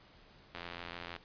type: click train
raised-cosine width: 0.3 ms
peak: -26 dBFS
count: 54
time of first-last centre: 0.55-1.163 s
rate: 86.4 Hz
effects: pink hiss -60 dBFS RMS until 1.24 s + resampled to 11025 Hz